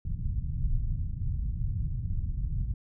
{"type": "low-pass noise", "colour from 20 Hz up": "pink", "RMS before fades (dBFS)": -30, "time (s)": [0.05, 2.74], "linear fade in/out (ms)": 2, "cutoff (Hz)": 130, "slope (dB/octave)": 24, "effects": []}